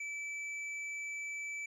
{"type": "tone with tanh clipping", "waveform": "sine", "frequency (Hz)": 2311, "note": "D7", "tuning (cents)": -28, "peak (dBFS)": -40, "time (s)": [0, 1.66], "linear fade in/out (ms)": 5, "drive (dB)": 11, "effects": ["resampled to 24000 Hz"]}